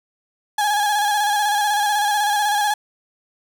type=tone with vibrato; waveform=35% pulse; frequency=830.6 Hz; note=G#5; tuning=in tune; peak=-15 dBFS; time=0.58-2.74 s; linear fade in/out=5 ms; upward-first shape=square; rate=16 Hz; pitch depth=35 cents each way; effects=none